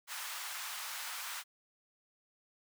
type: high-pass noise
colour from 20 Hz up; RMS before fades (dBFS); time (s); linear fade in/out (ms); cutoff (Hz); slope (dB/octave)
pink; -42; 0.07-1.44; 50; 960; 24
effects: none